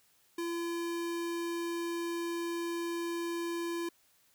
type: tone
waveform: square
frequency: 340 Hz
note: F4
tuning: 46 cents flat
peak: -34 dBFS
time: 0.38-3.89 s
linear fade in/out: 5 ms
effects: white hiss -68 dBFS RMS until 4.34 s